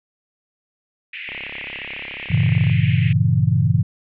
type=band-pass noise; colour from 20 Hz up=pink; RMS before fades=-32 dBFS; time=1.13-3.13 s; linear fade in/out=5 ms; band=2000 to 2800 Hz; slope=48 dB/octave
type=click train; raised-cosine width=1 ms; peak=-24 dBFS; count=49; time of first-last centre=1.29-2.698 s; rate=34.1 Hz
type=chord; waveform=sine; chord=G diminished seventh; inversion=none; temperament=equal; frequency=98 / 116.54 / 138.59 / 164.81 Hz; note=G2 / Bb2 / Db3 / Fb3; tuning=0 / 0 / 0 / 0 cents; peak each=-20 / -18 / -19 / -20 dBFS; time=2.3-3.83 s; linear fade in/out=10 ms
effects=none